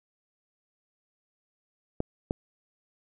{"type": "clicks", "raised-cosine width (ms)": 2, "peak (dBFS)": -14, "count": 2, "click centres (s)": [2.004, 2.309], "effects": []}